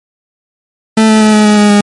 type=tone with pitch steps; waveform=40% pulse; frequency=220 / 217.5 / 215 / 212.5 / 210.1 / 207.7 / 205.3 Hz; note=A3 / A3 / A3 / G#3 / G#3 / G#3 / G#3; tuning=0 / -20 / -40 / +40 / +20 / 0 / -20 cents; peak=-3 dBFS; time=0.97-1.81 s; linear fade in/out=5 ms; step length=120 ms; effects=MP3 48 kbps

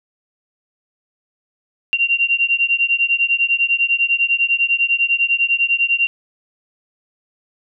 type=beating tone pair; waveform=sine; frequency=2759 / 2769 Hz; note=F7 / F7; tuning=-22 / -15 cents; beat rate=10 Hz; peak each=-17 dBFS; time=1.93-6.07 s; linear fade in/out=0 ms; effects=none

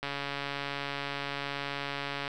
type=click train; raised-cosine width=0.3 ms; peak=-18 dBFS; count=318; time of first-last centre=0.03-2.278 s; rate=141 Hz; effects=none

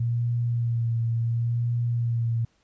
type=tone with vibrato; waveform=sine; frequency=117.3 Hz; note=A#2; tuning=11 cents sharp; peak=-22 dBFS; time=0-2.45 s; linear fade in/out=5 ms; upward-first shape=sine; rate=0.71 Hz; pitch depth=28 cents each way; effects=pink hiss -67 dBFS RMS until 2.63 s + resampled to 16000 Hz

